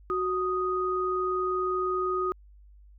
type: tone pair together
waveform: sine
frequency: 370 / 1244.5 Hz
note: F#4 / D#6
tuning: 0 / 0 cents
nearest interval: octave + major sixth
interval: 2100 cents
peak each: -28 / -28 dBFS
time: 0.1-2.32 s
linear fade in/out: 0 ms
effects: added 50 Hz sine -50 dBFS peak until 2.98 s